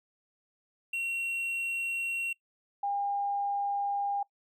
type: tone pair in turn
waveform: triangle / sine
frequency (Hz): 2735 / 805.4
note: F7 / G5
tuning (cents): -37 / +47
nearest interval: octave + major sixth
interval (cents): 2116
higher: first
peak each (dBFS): -28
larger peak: neither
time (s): 0.93-2.33 / 2.83-4.23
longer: neither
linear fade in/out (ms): 5
effects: noise-tail reverb RT60 0.1 s tail -22 dB re dry